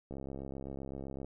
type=click train; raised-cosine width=2 ms; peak=-29 dBFS; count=78; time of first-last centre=0.11-1.246 s; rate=67.8 Hz; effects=none